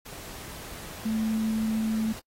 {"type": "tone in noise", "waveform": "sine", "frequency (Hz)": 220, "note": "A3", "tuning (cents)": 0, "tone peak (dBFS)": -24, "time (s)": [1.05, 2.13], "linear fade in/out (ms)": 10, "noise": "pink", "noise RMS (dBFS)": -42, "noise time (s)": [0.05, 2.2], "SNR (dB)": 15, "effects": ["noise-tail reverb RT60 0.1 s tail -25 dB re dry", "AAC 48 kbps"]}